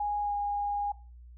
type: tone with pitch glide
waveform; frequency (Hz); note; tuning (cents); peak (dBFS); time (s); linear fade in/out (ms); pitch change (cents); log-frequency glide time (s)
sine; 826 to 817.5; G#5 to G#5; -10 to -28; -28; 0-0.92; 5; -18; 0.21-0.33
effects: noise-tail reverb RT60 0.3 s tail -17 dB re dry + added 60 Hz sine -47 dBFS peak until 1.37 s